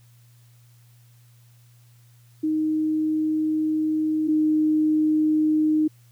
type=tone pair in turn; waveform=sine; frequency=311.1 / 308.8 Hz; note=D#4 / D#4; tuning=0 / -13 cents; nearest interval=unison; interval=13 cents; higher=first; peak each=-20 / -17 dBFS; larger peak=second; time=2.43-4.28 / 4.28-5.88 s; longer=first; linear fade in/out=10 ms; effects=added 119 Hz sine -51 dBFS peak until 6.11 s + white hiss -62 dBFS RMS until 6.11 s